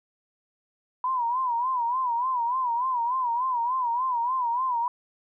sine tone with vibrato, 986 Hz, B5, 3 cents flat, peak -23 dBFS, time 1.04-4.88 s, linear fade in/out 2 ms, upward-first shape sine, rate 3.4 Hz, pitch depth 110 cents each way, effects none

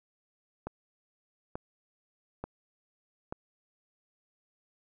click train, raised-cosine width 1 ms, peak -22 dBFS, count 4, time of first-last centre 0.67-3.325 s, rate 1.13 Hz, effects none

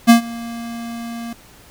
square tone with ADSR envelope, 233.1 Hz, A#3, in tune, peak -4 dBFS, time 0.07-1.33 s, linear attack 28 ms, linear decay 110 ms, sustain -23 dB, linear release 3 ms, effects pink hiss -46 dBFS RMS until 1.7 s

